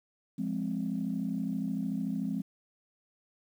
sine chord, F minor, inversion none, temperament equal, 174.61 / 207.7 / 261.6 Hz, F3 / Ab3 / C4, 0 / 0 / 0 cents, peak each -35 / -33 / -34 dBFS, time 0.38-2.42 s, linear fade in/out 10 ms, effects tanh soft clip ceiling -22 dBFS + 10-bit

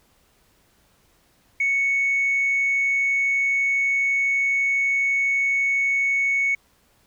sine tone, 2217 Hz, C#7, in tune, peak -17 dBFS, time 1.6-6.55 s, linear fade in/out 5 ms, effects tanh soft clip ceiling -15 dBFS + pink hiss -61 dBFS RMS until 7.06 s

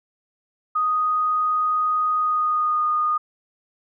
sine tone with pitch glide, 1244.5 to 1227.4 Hz, D#6 to D#6, 0 to -24 cents, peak -18 dBFS, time 0.75-3.18 s, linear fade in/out 10 ms, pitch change -24 cents, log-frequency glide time 2.17-2.85 s, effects none

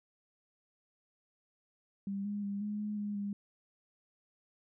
sine tone with pitch steps, 197.9 / 205.1 / 200.6 / 208.5 / 209.8 / 206.3 / 202.1 Hz, G3 / G#3 / G3 / G#3 / G#3 / G#3 / G#3, +17 / -21 / +40 / +7 / +18 / -11 / -47 cents, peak -34 dBFS, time 2.07-3.33 s, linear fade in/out 2 ms, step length 180 ms, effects none

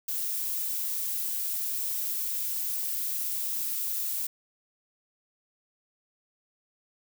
violet noise, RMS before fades -31 dBFS, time 0.08-4.27 s, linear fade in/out 5 ms, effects none

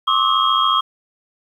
sine tone cluster, 1067 / 1161 / 1288 / 3248 Hz, C6 / D6 / E6 / G#7, +34 / -20 / -41 / -39 cents, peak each -19 dBFS, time 0.07-0.81 s, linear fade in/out 10 ms, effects 8-bit

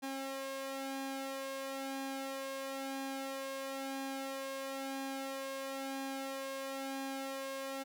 sawtooth tone with flanger, 270 Hz, C#4, 45 cents flat, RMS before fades -41 dBFS, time 0.02-7.84 s, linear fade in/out 20 ms, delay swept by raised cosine 1.2 to 1.81 ms, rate 1 Hz, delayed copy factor +0.7, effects none

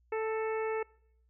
harmonic tone with a mistuned harmonic, 440 Hz, A4, in tune, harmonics 1 / 2 / 3 / 4 / 5 / 6, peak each -31 / -39 / -43 / -46 / -44 / -50 dBFS, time 0.12-0.83 s, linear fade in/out 5 ms, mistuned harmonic 4, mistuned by +19 cents, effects noise-tail reverb RT60 0.7 s tail -25 dB re dry + added 60 Hz sine -65 dBFS peak until 1.29 s

